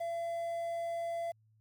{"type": "tone with quantisation", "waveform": "triangle", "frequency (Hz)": 677, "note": "E5", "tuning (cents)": 46, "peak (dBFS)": -32, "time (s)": [0, 1.32], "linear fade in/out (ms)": 10, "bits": 10, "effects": ["added 109 Hz sine -65 dBFS peak until 1.6 s"]}